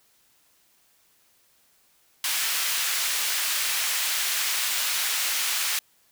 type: high-pass noise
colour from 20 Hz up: pink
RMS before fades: -26 dBFS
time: 2.24-5.79 s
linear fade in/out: 2 ms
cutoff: 1900 Hz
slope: 12 dB/octave
effects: white hiss -63 dBFS RMS until 6.11 s